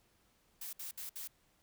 blue noise bursts, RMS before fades -44 dBFS, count 4, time 0.61-1.276 s, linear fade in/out 5 ms, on 120 ms, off 62 ms, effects pink hiss -72 dBFS RMS until 1.62 s

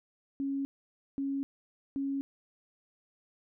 sine tone bursts, 275.5 Hz, C#4, 11 cents flat, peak -30 dBFS, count 3, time 0.4-2.21 s, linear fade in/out 0 ms, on 250 ms, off 530 ms, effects none

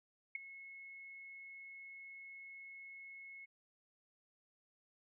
sine tone with ADSR envelope, 2182 Hz, C#7, 28 cents flat, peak -34 dBFS, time 0.35-3.46 s, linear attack 4 ms, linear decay 11 ms, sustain -16 dB, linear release 18 ms, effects none

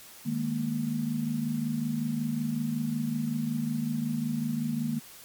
sine chord, D# suspended fourth, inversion none, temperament equal with one note detuned, 152.8 / 207.7 / 233.1 Hz, D#3 / G#3 / A#3, -31 / 0 / 0 cents, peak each -33 / -34 / -29 dBFS, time 0.25-5 s, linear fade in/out 20 ms, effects white hiss -49 dBFS RMS until 5.24 s + MP3 96 kbps

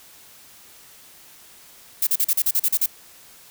violet noise bursts, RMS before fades -19 dBFS, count 10, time 2.02-2.861 s, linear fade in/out 5 ms, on 49 ms, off 39 ms, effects white hiss -48 dBFS RMS until 3.5 s

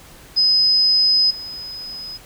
sine tone with level steps, 5040 Hz, D#8, 21 cents sharp, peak -12 / -29 dBFS, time 0.36-2.18 s, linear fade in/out 20 ms, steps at 1.3 s, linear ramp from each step 10 ms, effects pink hiss -44 dBFS RMS until 2.25 s

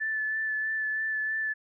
sine tone with vibrato, 1748 Hz, A6, 12 cents flat, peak -27 dBFS, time 0-1.54 s, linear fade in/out 20 ms, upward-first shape sine, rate 3.1 Hz, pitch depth 16 cents each way, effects none

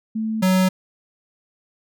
sine / square tone pair in turn, 220 / 186.42 Hz, A3 / F#3, 0 / +13 cents, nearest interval minor third, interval 287 cents, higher first, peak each -21 / -15 dBFS, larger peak second, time 0.15-0.42 / 0.42-0.69 s, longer neither, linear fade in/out 10 ms, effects none

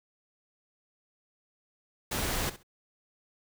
pink noise with echo, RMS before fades -31 dBFS, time 2.11-2.5 s, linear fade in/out 10 ms, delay 66 ms, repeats 2, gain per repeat -15 dB, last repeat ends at 2.632 s, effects none

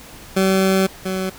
20% pulse tone pair in turn, 190.9 / 188.16 Hz, G3 / F#3, -46 / +29 cents, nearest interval unison, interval 25 cents, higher first, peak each -9 / -16 dBFS, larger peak first, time 0.36-0.87 / 1.05-1.3 s, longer first, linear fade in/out 10 ms, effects pink hiss -40 dBFS RMS until 1.38 s

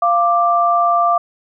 sine tone pair together, 693.6 / 1178 Hz, F5 / D6, -12 / +5 cents, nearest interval major sixth, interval 917 cents, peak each -14 dBFS, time 0.02-1.18 s, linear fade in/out 5 ms, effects none

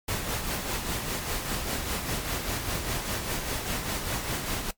pink noise with tremolo, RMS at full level -29 dBFS, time 0.08-4.71 s, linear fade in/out 5 ms, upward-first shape sine, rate 5 Hz, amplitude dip 45%, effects noise-tail reverb RT60 0.1 s tail -18 dB re dry + MP3 96 kbps

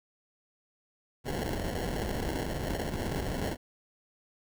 pink noise with sample-and-hold, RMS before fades -33 dBFS, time 1.24-3.57 s, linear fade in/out 50 ms, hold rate 1225 Hz, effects none

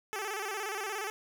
10% pulse tone with vibrato, 409.9 Hz, G#4, 23 cents flat, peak -26 dBFS, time 0.13-1.1 s, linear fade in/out 0 ms, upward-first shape square, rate 17 Hz, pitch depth 92 cents each way, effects none

